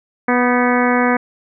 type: harmonic tone with a mistuned harmonic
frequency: 245.9 Hz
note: B3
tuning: 7 cents flat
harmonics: 1 / 2 / 3 / 4 / 5 / 6 / 7 / 8 / 9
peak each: -16 / -19 / -21 / -22 / -23 / -24 / -24 / -25 / -26 dBFS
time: 0.28-1.17 s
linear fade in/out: 5 ms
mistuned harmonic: 6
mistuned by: +54 cents
effects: none